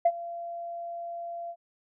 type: tone with ADSR envelope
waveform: sine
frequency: 685 Hz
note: F5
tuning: 34 cents flat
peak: -15 dBFS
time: 0.05-1.56 s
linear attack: 8 ms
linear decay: 52 ms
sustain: -19 dB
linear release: 62 ms
effects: tanh soft clip ceiling -13 dBFS